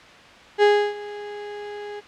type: tone with ADSR envelope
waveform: 35% pulse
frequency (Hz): 413.2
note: G#4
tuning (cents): -9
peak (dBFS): -10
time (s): 0.58-2.01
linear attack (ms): 46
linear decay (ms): 310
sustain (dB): -20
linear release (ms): 22
effects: white hiss -45 dBFS RMS until 2.07 s + low-pass 3000 Hz 12 dB/octave